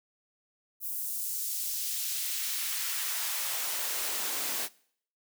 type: noise with high-pass filter sweep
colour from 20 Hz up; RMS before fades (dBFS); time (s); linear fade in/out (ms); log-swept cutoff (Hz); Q
white; -33; 0.8-4.69; 50; 12000 to 210; 0.79
effects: noise-tail reverb RT60 0.6 s tail -22 dB re dry